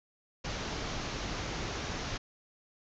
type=low-pass noise; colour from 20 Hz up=pink; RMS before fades=-37 dBFS; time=0.44-2.18 s; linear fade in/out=10 ms; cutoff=6700 Hz; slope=96 dB/octave; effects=none